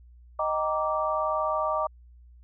sine chord, Eb major seventh, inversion none, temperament just, 622.3 / 777.8 / 933.4 / 1166.7 Hz, Eb5 / G5 / Bb5 / D6, 0 / -14 / +2 / -12 cents, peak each -28 / -34 / -32 / -28 dBFS, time 0.39-1.87 s, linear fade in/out 5 ms, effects added 60 Hz sine -49 dBFS peak until 2.43 s

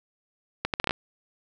accelerating click train, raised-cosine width 0.3 ms, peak -9 dBFS, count 7, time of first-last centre 0.65-0.909 s, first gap 88 ms, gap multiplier 0.7, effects none

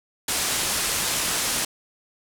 white low-pass noise, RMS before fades -25 dBFS, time 0.28-1.65 s, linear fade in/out 5 ms, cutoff 11000 Hz, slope 24 dB/octave, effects none

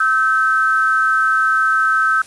sine tone pair together, 1299 / 1544.8 Hz, E6 / G6, -26 / -26 cents, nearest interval minor third, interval 300 cents, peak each -15 dBFS, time 0-2.22 s, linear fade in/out 5 ms, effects white hiss -41 dBFS RMS until 2.26 s + resampled to 24000 Hz

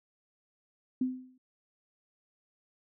sine tone with exponential decay, 255.9 Hz, C4, 38 cents flat, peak -24 dBFS, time 1.01-1.38 s, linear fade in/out 5 ms, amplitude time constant 80 ms, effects none

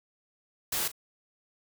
white noise with echo, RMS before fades -30 dBFS, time 0.72-0.88 s, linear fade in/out 5 ms, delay 37 ms, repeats 1, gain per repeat -14 dB, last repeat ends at 0.917 s, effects none

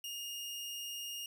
sawtooth tone, 2840 Hz, F7, 28 cents sharp, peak -37 dBFS, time 0.04-1.26 s, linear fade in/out 2 ms, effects none

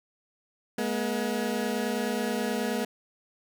20% pulse tone pair together, 210.6 / 240 Hz, G#3 / B3, +24 / -49 cents, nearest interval major second, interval 227 cents, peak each -25 dBFS, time 0.78-2.85 s, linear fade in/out 5 ms, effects none

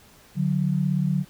sine tone pair together, 146.83 / 183.81 Hz, D3 / F#3, 0 / -11 cents, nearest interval major third, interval 389 cents, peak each -23 dBFS, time 0.35-1.25 s, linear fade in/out 50 ms, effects pink hiss -53 dBFS RMS until 1.29 s

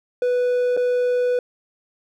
triangle tone with dropouts, 493.9 Hz, B4, in tune, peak -15 dBFS, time 0.22-1.39 s, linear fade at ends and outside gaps 2 ms, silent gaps 0.767-0.773 s, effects none

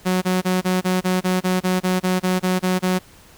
sawtooth tone bursts, 184 Hz, F#3, 9 cents flat, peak -13 dBFS, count 15, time 0.05-2.992 s, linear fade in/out 20 ms, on 170 ms, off 28 ms, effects pink hiss -48 dBFS RMS until 3.37 s

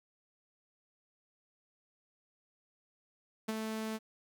sawtooth tone with ADSR envelope, 219.6 Hz, A3, 3 cents flat, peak -27 dBFS, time 3.48-3.99 s, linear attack 11 ms, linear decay 27 ms, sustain -5 dB, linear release 35 ms, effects 11-bit

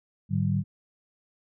sine tone cluster, 104.7 / 148.2 / 190.5 Hz, G#2 / D3 / G3, +15 / +16 / -49 cents, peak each -27 dBFS, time 0.29-0.64 s, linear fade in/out 50 ms, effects none

